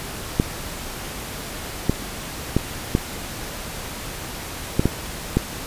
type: clicks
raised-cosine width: 3 ms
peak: -3 dBFS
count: 7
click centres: 0.399 / 1.896 / 2.566 / 2.951 / 4.795 / 4.856 / 5.37 s
effects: pink hiss -32 dBFS RMS until 5.66 s + resampled to 32000 Hz